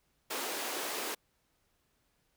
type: high-pass noise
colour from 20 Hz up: pink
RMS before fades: -37 dBFS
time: 0.3-1.15 s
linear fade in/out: 10 ms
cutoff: 310 Hz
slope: 24 dB/octave
effects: pink hiss -75 dBFS RMS until 2.36 s